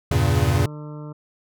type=chord; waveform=square; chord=E diminished seventh; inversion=none; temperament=equal; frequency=82.41 / 98 / 116.54 / 138.59 Hz; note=E2 / G2 / Bb2 / Db3; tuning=0 / 0 / 0 / 0 cents; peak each=-23 dBFS; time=0.11-0.66 s; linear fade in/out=5 ms
type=harmonic tone; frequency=150 Hz; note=D3; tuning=37 cents sharp; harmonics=1 / 2 / 3 / 4 / 6 / 7 / 8 / 9; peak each=-33 / -39 / -43 / -45 / -49 / -50 / -51 / -52 dBFS; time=0.46-1.13 s; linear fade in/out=10 ms
effects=none